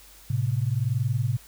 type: tone pair together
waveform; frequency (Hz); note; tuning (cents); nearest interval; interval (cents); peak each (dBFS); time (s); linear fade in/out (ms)
sine; 110 / 130.99; A2 / C3; 0 / +2; minor third; 302; -25; 0.3-1.37; 5
effects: added 50 Hz sine -54 dBFS peak until 1.47 s + white hiss -51 dBFS RMS until 1.47 s